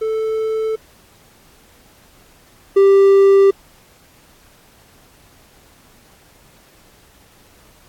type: tone pair in turn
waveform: triangle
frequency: 440 / 393.1 Hz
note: A4 / G4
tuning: 0 / +5 cents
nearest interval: major second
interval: 195 cents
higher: first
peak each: -15 / -5 dBFS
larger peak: second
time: 0.01-0.76 / 2.76-3.51 s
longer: neither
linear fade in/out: 10 ms
effects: pink hiss -50 dBFS RMS until 7.88 s + AAC 64 kbps